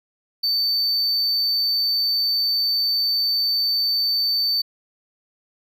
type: tone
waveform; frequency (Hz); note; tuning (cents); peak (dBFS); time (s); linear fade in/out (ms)
triangle; 4555; C#8; +46; -17; 0.43-4.62; 10
effects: none